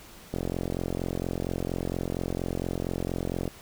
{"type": "click train", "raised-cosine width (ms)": 2, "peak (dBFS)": -16, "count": 140, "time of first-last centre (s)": [0.34, 3.478], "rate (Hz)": 44.3, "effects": ["pink hiss -49 dBFS RMS until 3.61 s"]}